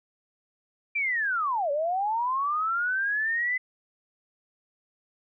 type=linear two-way sweep; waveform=sine; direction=down then up; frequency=2387 to 554.4 to 2030 Hz; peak=-24 dBFS; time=0.95-3.58 s; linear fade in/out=10 ms; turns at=1.71 s; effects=none